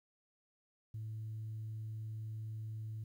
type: tone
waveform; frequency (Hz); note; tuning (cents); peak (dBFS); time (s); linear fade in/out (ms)
sine; 109.5; A2; -8; -39; 0.94-3.04; 5
effects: tanh soft clip ceiling -37 dBFS + 12-bit

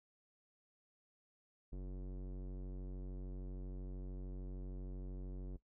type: tone with low-pass filter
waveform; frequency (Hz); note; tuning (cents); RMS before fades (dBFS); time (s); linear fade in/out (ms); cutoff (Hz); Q
square; 46.53; F#1; +10; -45; 1.72-5.57; 10; 370; 1.3
effects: noise-tail reverb RT60 0.1 s tail -17 dB re dry

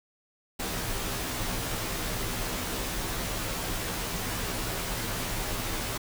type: noise with comb filter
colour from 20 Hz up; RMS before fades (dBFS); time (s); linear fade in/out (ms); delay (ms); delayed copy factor
pink; -32; 0.59-5.98; 10; 14; -0.85
effects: none

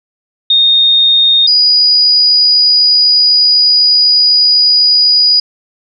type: tone pair in turn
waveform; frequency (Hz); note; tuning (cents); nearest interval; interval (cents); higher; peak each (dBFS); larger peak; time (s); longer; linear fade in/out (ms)
sine; 3688 / 4914; A#7 / D#8; -19 / -22; perfect fourth; 497; second; -5; neither; 0.5-1.47 / 1.47-5.4; second; 5
effects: none

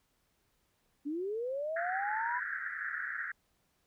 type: linear sweep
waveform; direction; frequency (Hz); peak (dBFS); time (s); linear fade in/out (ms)
sine; up; 277.2 to 1000; -33; 1.05-2.4; 20
type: band-pass noise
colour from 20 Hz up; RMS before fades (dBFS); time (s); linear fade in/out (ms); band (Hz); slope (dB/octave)
pink; -38; 1.76-3.32; 5; 1400 to 1900; 96
effects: pink hiss -75 dBFS RMS until 3.86 s

